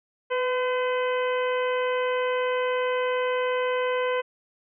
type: harmonic tone with a mistuned harmonic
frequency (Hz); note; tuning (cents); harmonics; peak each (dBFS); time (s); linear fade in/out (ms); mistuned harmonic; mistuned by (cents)
509; C5; -48; 1 / 2 / 3 / 4 / 5 / 6; -24 / -30 / -34 / -36 / -38 / -40; 0.3-4.22; 20; 1; -29
effects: none